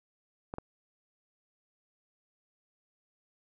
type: clicks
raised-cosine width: 1 ms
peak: -23 dBFS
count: 2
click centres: 0.539 / 0.584 s
effects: none